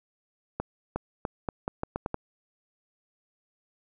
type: accelerating click train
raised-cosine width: 1 ms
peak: -15 dBFS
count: 9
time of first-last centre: 0.6-2.144 s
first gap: 360 ms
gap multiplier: 0.81
effects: none